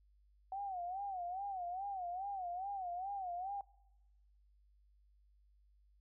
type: tone with vibrato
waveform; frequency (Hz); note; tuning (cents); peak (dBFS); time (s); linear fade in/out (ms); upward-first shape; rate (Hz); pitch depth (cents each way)
sine; 750; F#5; +23; -39; 0.52-3.61; 2; sine; 2.4; 130
effects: noise-tail reverb RT60 1.0 s tail -23 dB re dry + added 50 Hz sine -66 dBFS peak until 6 s